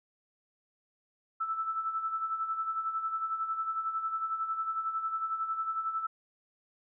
sine tone with tremolo, 1318.5 Hz, E6, in tune, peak -28 dBFS, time 1.4-6.07 s, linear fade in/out 10 ms, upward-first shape sine, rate 11 Hz, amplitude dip 60%, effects none

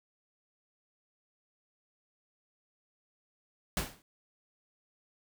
pink noise with exponential decay, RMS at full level -29 dBFS, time 3.77-4.02 s, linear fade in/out 1 ms, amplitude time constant 54 ms, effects none

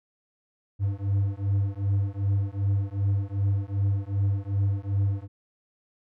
triangle beating tone pair, 98 / 100.6 Hz, G2 / G2, 0 / +45 cents, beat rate 2.6 Hz, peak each -24 dBFS, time 0.79-5.28 s, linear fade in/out 50 ms, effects none

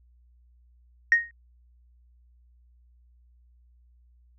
sine tone with exponential decay, 1864.7 Hz, A#6, in tune, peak -11 dBFS, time 1.12-1.31 s, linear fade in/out 1 ms, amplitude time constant 41 ms, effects tanh soft clip ceiling -9 dBFS + added 60 Hz sine -56 dBFS peak until 4.38 s

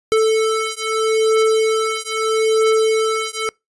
square beating tone pair, 440 / 440.78 Hz, A4 / A4, 0 / +3 cents, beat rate 0.78 Hz, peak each -18 dBFS, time 0.12-3.49 s, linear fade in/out 0 ms, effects noise-tail reverb RT60 0.2 s tail -26 dB re dry + resampled to 24000 Hz

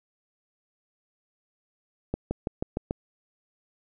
accelerating click train, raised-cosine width 2 ms, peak -14 dBFS, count 6, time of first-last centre 2.14-2.909 s, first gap 170 ms, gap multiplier 0.95, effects none

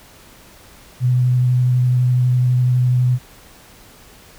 sine tone with vibrato, 125.2 Hz, B2, 24 cents sharp, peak -12 dBFS, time 1-3.19 s, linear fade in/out 50 ms, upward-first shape sine, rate 12 Hz, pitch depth 13 cents each way, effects pink hiss -45 dBFS RMS until 4.38 s

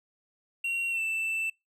triangle tone with pitch glide, 2743 to 2659 Hz, F7 to E7, -32 to +14 cents, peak -26 dBFS, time 0.64-1.5 s, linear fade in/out 5 ms, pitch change -54 cents, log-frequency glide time 0.9-1.01 s, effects noise-tail reverb RT60 0.2 s tail -26 dB re dry

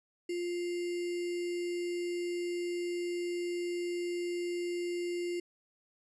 sine tone with sample-and-hold, 350 Hz, F4, 4 cents sharp, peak -32 dBFS, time 0.29-5.4 s, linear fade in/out 5 ms, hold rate 2450 Hz, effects resampled to 22050 Hz

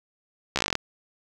slowing click train, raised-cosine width 0.2 ms, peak -6 dBFS, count 11, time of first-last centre 0.56-0.753 s, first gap 14 ms, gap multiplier 1.07, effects none

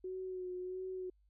sine tone with vibrato, 368.6 Hz, F#4, 7 cents flat, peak -39 dBFS, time 0.04-1.1 s, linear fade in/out 5 ms, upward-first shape sine, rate 1.5 Hz, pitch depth 28 cents each way, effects added 50 Hz sine -67 dBFS peak until 1.29 s

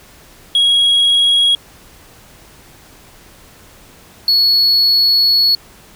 sine tone pair in turn, 3307 / 4380 Hz, G#7 / C#8, -8 / -22 cents, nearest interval perfect fourth, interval 486 cents, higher second, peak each -6 dBFS, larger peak neither, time 0.55-1.55 / 4.28-5.55 s, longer second, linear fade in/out 2 ms, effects tanh soft clip ceiling -8 dBFS + pink hiss -43 dBFS RMS until 5.95 s

